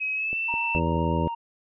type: tone with pitch glide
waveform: sine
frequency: 2546 to 2668 Hz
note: D#7 to E7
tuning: +39 to +20 cents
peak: -25 dBFS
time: 0-0.8 s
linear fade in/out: 20 ms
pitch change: +81 cents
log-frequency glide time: 0.14-0.37 s
type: click train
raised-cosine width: 2 ms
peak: -25 dBFS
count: 4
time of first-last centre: 0.33-0.959 s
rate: 4.77 Hz
type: tone with vibrato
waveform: triangle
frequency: 932.3 Hz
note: A#5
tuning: in tune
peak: -27 dBFS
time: 0.48-1.35 s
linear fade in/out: 10 ms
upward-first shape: square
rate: 7.9 Hz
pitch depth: 8 cents each way
type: harmonic tone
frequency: 82.41 Hz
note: E2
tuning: in tune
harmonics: 1 / 2 / 3 / 4 / 5 / 6 / 7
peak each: -28 / -27 / -31 / -31 / -34 / -33 / -33 dBFS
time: 0.75-1.28 s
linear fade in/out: 0 ms
effects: resampled to 8000 Hz

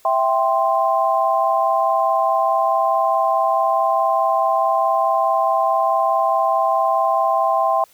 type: chord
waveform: sine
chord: C major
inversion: first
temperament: equal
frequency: 659.3 / 784 / 1046.5 Hz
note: E5 / G5 / C6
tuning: 0 / 0 / 0 cents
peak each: -19 dBFS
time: 0.05-7.84 s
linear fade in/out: 2 ms
effects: white hiss -53 dBFS RMS until 7.93 s

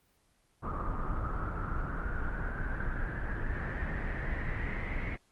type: noise with low-pass filter sweep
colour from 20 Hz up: brown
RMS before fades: -34 dBFS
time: 0.62-5.17 s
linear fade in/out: 20 ms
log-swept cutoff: 1200 to 2100 Hz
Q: 8
effects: pink hiss -70 dBFS RMS until 5.31 s + Opus 24 kbps

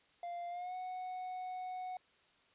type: tone with pitch glide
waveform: triangle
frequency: 696 to 737.4 Hz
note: F5 to F#5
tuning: -6 to -6 cents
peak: -38 dBFS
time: 0.23-1.97 s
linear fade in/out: 2 ms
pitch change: +100 cents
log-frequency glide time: 0.49-0.75 s
effects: white hiss -69 dBFS RMS until 2.54 s + resampled to 8000 Hz

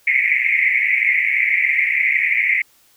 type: band-pass noise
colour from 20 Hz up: white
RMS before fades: -17 dBFS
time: 0.07-2.62 s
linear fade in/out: 5 ms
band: 2000 to 2300 Hz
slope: 96 dB/octave
effects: white hiss -55 dBFS RMS until 2.96 s

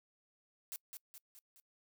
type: noise with echo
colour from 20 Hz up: blue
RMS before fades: -43 dBFS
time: 0.72-0.76 s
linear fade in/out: 0 ms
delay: 210 ms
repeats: 4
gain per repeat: -5 dB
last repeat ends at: 1.6 s
effects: noise-tail reverb RT60 0.1 s tail -25 dB re dry

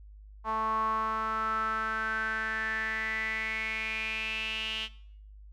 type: tone with band-pass filter sweep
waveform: sawtooth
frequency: 220 Hz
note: A3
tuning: in tune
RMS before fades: -32 dBFS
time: 0.44-4.89 s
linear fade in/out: 50 ms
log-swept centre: 1000 to 3000 Hz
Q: 8.1
effects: noise-tail reverb RT60 0.6 s tail -19 dB re dry + added 51 Hz sine -47 dBFS peak until 5.52 s

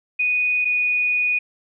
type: tone pair in turn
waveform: sine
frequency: 2480 / 2470 Hz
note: D#7 / D#7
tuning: -6 / -13 cents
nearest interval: unison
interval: 7 cents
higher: first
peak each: -17 dBFS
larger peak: neither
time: 0.19-0.65 / 0.65-1.39 s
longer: second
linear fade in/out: 10 ms
effects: none

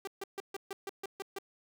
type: tone bursts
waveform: sawtooth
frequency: 392 Hz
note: G4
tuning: in tune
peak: -33 dBFS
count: 9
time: 0.05-1.386 s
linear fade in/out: 2 ms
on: 24 ms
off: 140 ms
effects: none

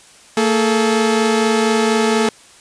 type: tone pair together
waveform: sawtooth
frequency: 226.8 / 429.4 Hz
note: A#3 / A4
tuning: -47 / -42 cents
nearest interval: major seventh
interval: 1105 cents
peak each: -12 dBFS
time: 0.37-2.29 s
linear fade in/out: 2 ms
effects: white hiss -45 dBFS RMS until 2.6 s + resampled to 22050 Hz

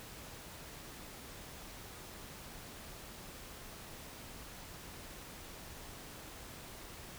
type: silence
effects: pink hiss -50 dBFS RMS until 7.18 s

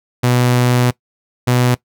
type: tone pair in turn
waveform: sawtooth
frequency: 123.47 / 123.94 Hz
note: B2 / B2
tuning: 0 / +7 cents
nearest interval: unison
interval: 7 cents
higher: second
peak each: -7 dBFS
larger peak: neither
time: 0.23-0.91 / 1.47-1.75 s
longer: first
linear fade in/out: 10 ms
effects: noise-tail reverb RT60 0.1 s tail -20 dB re dry

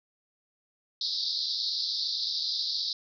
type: band-pass noise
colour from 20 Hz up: white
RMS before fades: -31 dBFS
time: 1.01-2.93 s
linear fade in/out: 2 ms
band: 3700 to 5100 Hz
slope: 96 dB/octave
effects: none

